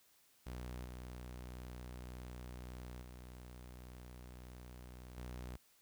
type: tone with level steps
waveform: sawtooth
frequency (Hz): 61.74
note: B1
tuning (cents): 0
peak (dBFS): -40 / -43 / -47 / -41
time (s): 0.46-5.57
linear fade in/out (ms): 10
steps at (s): 0.85 / 3.02 / 5.17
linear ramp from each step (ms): 5
effects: white hiss -70 dBFS RMS until 5.81 s